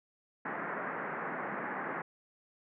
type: band-pass noise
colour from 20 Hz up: white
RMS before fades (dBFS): -38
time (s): 0.45-2.02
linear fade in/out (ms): 5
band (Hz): 150 to 1900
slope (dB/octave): 48
effects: none